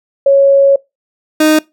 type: tone pair in turn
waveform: sine / 30% pulse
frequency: 553 / 309.6 Hz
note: C#5 / D#4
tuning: -4 / -9 cents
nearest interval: minor seventh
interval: 1005 cents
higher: first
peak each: -4 dBFS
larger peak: neither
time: 0.26-0.76 / 1.4-1.59 s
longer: first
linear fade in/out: 5 ms
effects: noise-tail reverb RT60 0.2 s tail -22 dB re dry